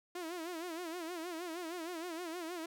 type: tone with vibrato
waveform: sawtooth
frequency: 340 Hz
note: F4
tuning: 46 cents flat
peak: -36 dBFS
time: 0.15-2.66 s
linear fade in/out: 5 ms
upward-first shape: sine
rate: 6.4 Hz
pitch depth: 120 cents each way
effects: none